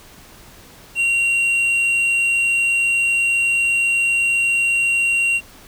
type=tone with hard clipping; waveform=sine; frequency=2754 Hz; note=F7; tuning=25 cents flat; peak=-16 dBFS; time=0.95-5.41 s; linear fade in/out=50 ms; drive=4 dB; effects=pink hiss -44 dBFS RMS until 5.67 s